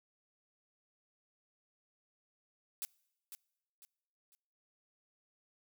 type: noise with echo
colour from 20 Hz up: blue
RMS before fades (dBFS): -39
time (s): 2.82-2.85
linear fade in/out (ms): 0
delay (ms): 500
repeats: 3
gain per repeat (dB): -9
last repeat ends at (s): 4.35
effects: noise-tail reverb RT60 0.9 s tail -25 dB re dry